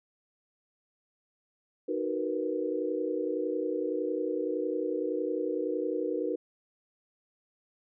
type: chord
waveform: sine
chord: B major seventh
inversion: first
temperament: just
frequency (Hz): 308.7 / 370.4 / 463 / 493.9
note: D#4 / F#4 / A#4 / B4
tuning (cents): -14 / +2 / -12 / 0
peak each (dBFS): -34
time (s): 1.88-6.36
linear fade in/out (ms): 10
effects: none